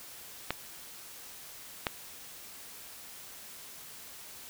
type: clicks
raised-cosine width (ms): 0.3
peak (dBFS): -13 / -12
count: 2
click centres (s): 0.506 / 1.868
effects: white hiss -48 dBFS RMS until 4.49 s